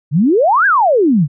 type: exponential two-way sweep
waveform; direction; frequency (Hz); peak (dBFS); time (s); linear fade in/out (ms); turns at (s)
sine; up then down; 131 to 1676 to 131; -8; 0.11-1.28; 50; 0.66
effects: none